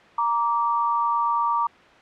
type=tone pair together; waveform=sine; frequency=936.5 / 1165 Hz; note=A#5 / D6; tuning=+8 / -14 cents; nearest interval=major third; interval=378 cents; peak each=-22 dBFS; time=0.18-1.67 s; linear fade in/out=5 ms; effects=white hiss -49 dBFS RMS until 2.01 s + low-pass 2000 Hz 12 dB/octave